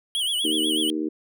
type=tone with vibrato; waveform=square; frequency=3136 Hz; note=G7; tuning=in tune; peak=-23 dBFS; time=0.15-0.9 s; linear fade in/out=0 ms; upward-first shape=sine; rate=8.1 Hz; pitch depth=130 cents each way
type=harmonic tone; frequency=77.78 Hz; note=D#2; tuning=in tune; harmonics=3 / 4 / 5 / 6; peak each=-33 / -25 / -32 / -36 dBFS; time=0.44-1.09 s; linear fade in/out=10 ms
effects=none